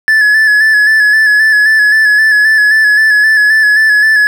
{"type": "tone with vibrato", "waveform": "triangle", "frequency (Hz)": 1725, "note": "A6", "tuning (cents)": -35, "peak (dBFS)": -3, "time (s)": [0.08, 4.27], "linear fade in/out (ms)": 0, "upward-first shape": "square", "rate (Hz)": 3.8, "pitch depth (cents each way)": 31, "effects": []}